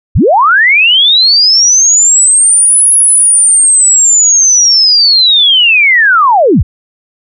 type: linear two-way sweep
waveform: sine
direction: up then down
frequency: 31.67 to 10580 to 31.67 Hz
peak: -3 dBFS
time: 0.15-6.63 s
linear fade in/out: 10 ms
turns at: 2.93 s
effects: none